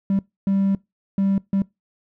triangle tone bursts at uneven times, 195.6 Hz, G3, 4 cents flat, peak -14 dBFS, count 4, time 0.1-0.19 / 0.47-0.75 / 1.18-1.38 / 1.53-1.62 s, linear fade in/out 2 ms, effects noise-tail reverb RT60 0.2 s tail -24 dB re dry + tanh soft clip ceiling -10 dBFS

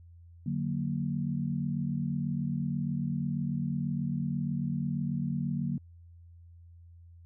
sine chord, D augmented, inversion none, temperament equal, 146.83 / 185 / 233.1 Hz, D3 / F#3 / A#3, 0 / 0 / 0 cents, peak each -32 / -34 / -34 dBFS, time 0.46-5.78 s, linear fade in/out 5 ms, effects added 85 Hz sine -50 dBFS peak until 7.25 s

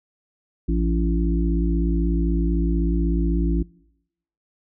harmonic tone with a mistuned harmonic, 56.1 Hz, A1, 34 cents sharp, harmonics 1 / 3 / 5 / 6, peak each -20 / -25 / -27 / -28 dBFS, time 0.68-3.63 s, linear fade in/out 10 ms, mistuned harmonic 3, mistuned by +47 cents, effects noise-tail reverb RT60 0.8 s tail -23 dB re dry

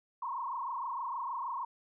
sine tone with frequency modulation, 1012 Hz, B5, 42 cents sharp, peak -34 dBFS, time 0.22-1.65 s, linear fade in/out 5 ms, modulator 26.4 Hz, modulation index 3.5, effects none

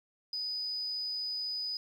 sine tone, 4978 Hz, D#8, in tune, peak -33 dBFS, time 0.33-1.77 s, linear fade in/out 2 ms, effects 10-bit

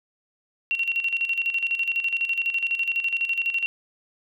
sine tone with tremolo, 2741 Hz, F7, 33 cents flat, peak -20 dBFS, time 0.71-3.66 s, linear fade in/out 0 ms, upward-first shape square, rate 12 Hz, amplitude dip 65%, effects none

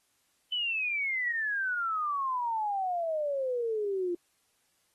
sine exponential sweep, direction down, 3027 to 343.3 Hz, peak -28 dBFS, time 0.52-4.15 s, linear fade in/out 5 ms, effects white hiss -72 dBFS RMS until 4.94 s + AAC 32 kbps

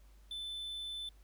triangle tone, 3520 Hz, A7, in tune, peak -38 dBFS, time 0.31-1.09 s, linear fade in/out 2 ms, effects added 50 Hz sine -57 dBFS peak until 1.23 s + pink hiss -70 dBFS RMS until 1.23 s

